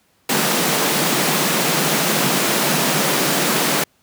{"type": "high-pass noise", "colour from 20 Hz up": "pink", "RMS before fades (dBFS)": -18, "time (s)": [0.29, 3.84], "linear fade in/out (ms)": 5, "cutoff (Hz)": 140, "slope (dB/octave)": 96, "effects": ["pink hiss -60 dBFS RMS until 4.02 s", "high-pass 80 Hz 12 dB/octave"]}